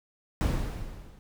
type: noise with level ramp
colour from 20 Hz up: brown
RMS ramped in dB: -23 to -51 dBFS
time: 0.41-1.19 s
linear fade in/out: 0 ms
effects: none